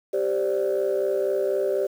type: chord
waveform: sine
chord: G suspended fourth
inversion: none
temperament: equal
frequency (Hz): 392 / 523.3 / 587.3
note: G4 / C5 / D5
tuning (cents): 0 / 0 / 0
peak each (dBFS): -23 / -26 / -25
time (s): 0.13-1.87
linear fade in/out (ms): 10
effects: tanh soft clip ceiling -15 dBFS + 8-bit